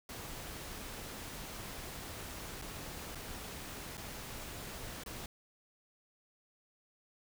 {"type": "noise with dropouts", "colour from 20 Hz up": "pink", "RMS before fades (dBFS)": -45, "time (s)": [0.09, 5.26], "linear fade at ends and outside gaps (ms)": 2, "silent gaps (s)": [[2.616, 2.621], [3.149, 3.154], [3.971, 3.977], [5.036, 5.061]], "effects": []}